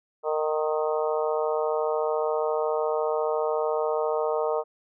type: harmonic tone with a mistuned harmonic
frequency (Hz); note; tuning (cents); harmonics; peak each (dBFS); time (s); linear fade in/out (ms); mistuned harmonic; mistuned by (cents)
154.2; D#3; -15; 3 / 4 / 5 / 6 / 7 / 8; -26 / -28 / -33 / -34 / -36 / -36; 0.23-4.64; 50; 8; +18
effects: none